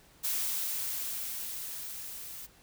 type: noise with level ramp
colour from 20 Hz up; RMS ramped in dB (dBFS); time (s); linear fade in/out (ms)
blue; -31 to -44; 0.23-2.47; 20
effects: pink hiss -60 dBFS RMS until 2.62 s